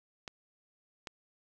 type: clicks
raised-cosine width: 0.2 ms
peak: -23 dBFS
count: 2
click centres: 0.278 / 1.072 s
effects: none